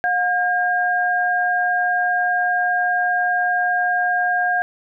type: tone pair together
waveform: sine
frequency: 719 / 1614 Hz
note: F#5 / G#6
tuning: -50 / -50 cents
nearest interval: octave + major second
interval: 1400 cents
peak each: -19 dBFS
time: 0.04-4.62 s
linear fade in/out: 0 ms
effects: none